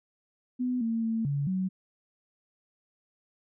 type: tone with pitch steps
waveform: sine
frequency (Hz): 250.1 / 227.4 / 225.1 / 141.9 / 187.2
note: B3 / A#3 / A3 / C#3 / F#3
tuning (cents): +22 / -43 / +40 / +41 / +20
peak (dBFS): -26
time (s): 0.59-1.69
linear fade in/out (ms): 20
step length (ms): 220
effects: none